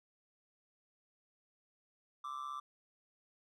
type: tone with amplitude modulation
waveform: triangle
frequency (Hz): 1174.7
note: D6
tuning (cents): 0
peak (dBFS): -35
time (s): 2.24-2.6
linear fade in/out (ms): 5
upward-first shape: sine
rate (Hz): 137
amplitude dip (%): 75
effects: none